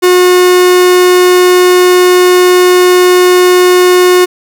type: tone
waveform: 45% pulse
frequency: 361.8 Hz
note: F#4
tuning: 39 cents flat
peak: -3 dBFS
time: 0.02-4.26 s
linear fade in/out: 20 ms
effects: none